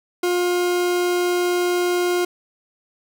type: tone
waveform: 40% pulse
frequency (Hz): 355.1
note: F4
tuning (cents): +29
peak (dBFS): -17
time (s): 0.23-2.25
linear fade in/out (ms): 5
effects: none